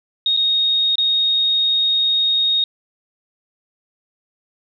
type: tone with dropouts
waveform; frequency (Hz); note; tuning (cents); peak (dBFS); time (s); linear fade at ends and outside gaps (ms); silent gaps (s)
sine; 3729; A#7; 0; -14; 0.26-2.64; 2; 0.366-0.372 / 0.956-0.982
effects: none